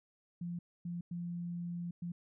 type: tone bursts at uneven times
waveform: sine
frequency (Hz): 173.2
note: F3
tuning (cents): -14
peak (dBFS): -37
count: 4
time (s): 0.41-0.59 / 0.85-1.01 / 1.11-1.91 / 2.02-2.12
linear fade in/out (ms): 5
effects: none